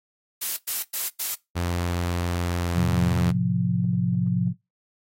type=noise bursts; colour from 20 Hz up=blue; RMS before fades=-27 dBFS; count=4; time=0.41-1.35 s; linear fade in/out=10 ms; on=160 ms; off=100 ms
type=tone with pitch glide; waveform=sawtooth; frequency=87.31 to 86.41 Hz; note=F2 to F2; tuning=0 to -18 cents; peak=-20 dBFS; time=1.55-3.32 s; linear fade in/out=20 ms; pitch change=-18 cents; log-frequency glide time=2.61-2.71 s
type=chord; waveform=sine; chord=F major; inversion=first; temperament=equal with one note detuned; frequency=110 / 130.81 / 176.85 Hz; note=A2 / C3 / F3; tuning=0 / 0 / +22 cents; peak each=-27 / -26 / -22 dBFS; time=2.74-4.54 s; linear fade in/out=50 ms
effects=noise-tail reverb RT60 0.2 s tail -21 dB re dry + AAC 48 kbps